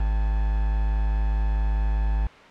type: tone with quantisation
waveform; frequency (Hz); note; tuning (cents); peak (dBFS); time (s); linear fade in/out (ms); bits
triangle; 52.4; G#1; +16; -18; 0-2.27; 5; 6
effects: white hiss -45 dBFS RMS until 2.5 s + low-pass 2000 Hz 12 dB/octave